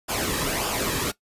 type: noise with flanger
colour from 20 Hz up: pink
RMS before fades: -26 dBFS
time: 0.08-1.12 s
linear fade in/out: 20 ms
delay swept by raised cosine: 0.49 to 1.44 ms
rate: 1.7 Hz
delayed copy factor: -0.6
effects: noise-tail reverb RT60 0.1 s tail -17 dB re dry + resampled to 32000 Hz